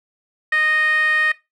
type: tone with band-pass filter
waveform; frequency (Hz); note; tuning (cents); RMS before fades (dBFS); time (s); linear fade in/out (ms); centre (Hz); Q
10% pulse; 619; D#5; -9; -18; 0.52-1.32; 5; 1800; 5
effects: noise-tail reverb RT60 0.2 s tail -17 dB re dry